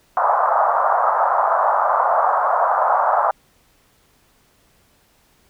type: band-pass noise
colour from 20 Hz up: pink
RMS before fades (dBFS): -17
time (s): 0.17-3.31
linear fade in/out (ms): 0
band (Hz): 620 to 1300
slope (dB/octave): 48
effects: pink hiss -58 dBFS RMS until 5.49 s